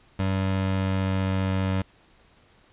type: tone with pitch glide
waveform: 25% pulse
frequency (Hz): 95.7 to 94.98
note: G2 to F#2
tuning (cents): -41 to +46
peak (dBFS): -19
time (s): 0.19-1.82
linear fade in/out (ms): 5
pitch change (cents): -13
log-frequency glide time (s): 0.33-1.62
effects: pink hiss -58 dBFS RMS until 2.72 s + resampled to 8000 Hz